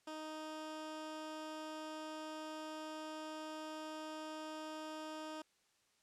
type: tone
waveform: 15% pulse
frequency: 311.1 Hz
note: D#4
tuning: in tune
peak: -38 dBFS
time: 0.07-5.42 s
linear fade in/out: 5 ms
effects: white hiss -75 dBFS RMS until 6.02 s + low-pass 8000 Hz 12 dB/octave